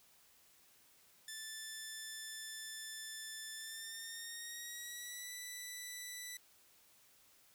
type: tone with pitch glide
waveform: 10% pulse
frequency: 1760 to 1975.5 Hz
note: A6 to B6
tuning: 0 to 0 cents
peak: -36 dBFS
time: 1.28-6.37 s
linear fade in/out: 2 ms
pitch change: +200 cents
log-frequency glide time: 3.55-5.31 s
effects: white hiss -67 dBFS RMS until 7.54 s